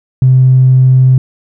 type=tone with tanh clipping; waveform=triangle; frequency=129.5 Hz; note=C3; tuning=17 cents flat; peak=-3 dBFS; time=0.22-1.18 s; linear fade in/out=2 ms; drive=4 dB; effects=none

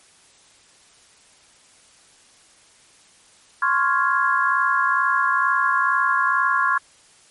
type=chord; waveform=sine; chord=Db major seventh; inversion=third; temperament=equal; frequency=1046.5 / 1108.7 / 1396.9 / 1661.2 Hz; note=C6 / Db6 / F6 / Ab6; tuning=0 / 0 / 0 / 0 cents; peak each=-22 dBFS; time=3.62-6.78 s; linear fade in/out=5 ms; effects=white hiss -53 dBFS RMS until 7.3 s + MP3 48 kbps

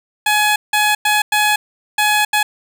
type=tone bursts at uneven times; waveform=15% pulse; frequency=843 Hz; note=G#5; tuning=26 cents sharp; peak=-6 dBFS; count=6; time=0.26-0.56 / 0.73-0.95 / 1.05-1.22 / 1.32-1.56 / 1.98-2.25 / 2.33-2.43 s; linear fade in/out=5 ms; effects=none

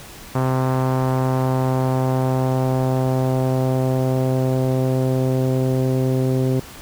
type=tone with low-pass filter sweep; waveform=sawtooth; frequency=130 Hz; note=C3; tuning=11 cents flat; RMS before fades=-19 dBFS; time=0.35-6.6 s; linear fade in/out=5 ms; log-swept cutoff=1100 to 440 Hz; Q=1.7; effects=pink hiss -39 dBFS RMS until 6.81 s

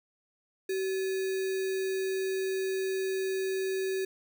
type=tone with sample-and-hold; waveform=sine; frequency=380.7 Hz; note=F#4; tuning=49 cents sharp; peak=-28 dBFS; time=0.69-4.05 s; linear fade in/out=5 ms; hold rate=2100 Hz; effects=none

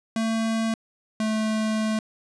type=tone pair in turn; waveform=square; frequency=224.2 / 217.7 Hz; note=A3 / A3; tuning=+33 / -18 cents; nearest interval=minor second; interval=51 cents; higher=first; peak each=-23 dBFS; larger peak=neither; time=0.16-0.74 / 1.2-1.99 s; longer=second; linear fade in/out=2 ms; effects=resampled to 22050 Hz

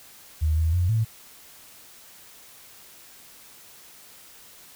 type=tone with pitch steps; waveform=sine; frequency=77.8 / 80.6 / 88.7 / 111.4 Hz; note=D#2 / E2 / F2 / A2; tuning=0 / -38 / +27 / +22 cents; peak=-19 dBFS; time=0.41-1.05 s; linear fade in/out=20 ms; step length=160 ms; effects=white hiss -49 dBFS RMS until 4.75 s

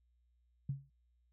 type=tone with exponential decay; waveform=sine; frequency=137.7 Hz; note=C#3; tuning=11 cents flat; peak=-31 dBFS; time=0.69-0.9 s; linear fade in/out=5 ms; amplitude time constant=44 ms; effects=added 60 Hz sine -70 dBFS peak until 1.32 s

